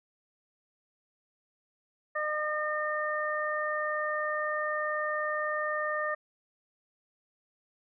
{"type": "harmonic tone", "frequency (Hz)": 607, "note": "D#5", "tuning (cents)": -43, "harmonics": [1, 2, 3], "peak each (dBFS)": [-33, -33, -33], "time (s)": [2.15, 6.15], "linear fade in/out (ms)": 10, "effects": []}